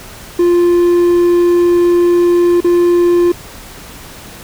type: tone with dropouts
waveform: triangle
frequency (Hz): 349.2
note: F4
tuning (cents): 0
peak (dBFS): -5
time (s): 0.39-3.32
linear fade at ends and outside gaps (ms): 5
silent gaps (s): 2.605-2.644
effects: pink hiss -33 dBFS RMS until 4.43 s